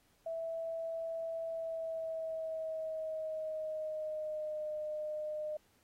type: tone with pitch glide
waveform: sine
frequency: 657 to 609.5 Hz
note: E5 to D#5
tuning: -6 to -36 cents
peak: -36 dBFS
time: 0.26-5.57 s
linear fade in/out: 5 ms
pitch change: -130 cents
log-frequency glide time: 1.48-4.71 s
effects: pink hiss -71 dBFS RMS until 5.83 s + AAC 48 kbps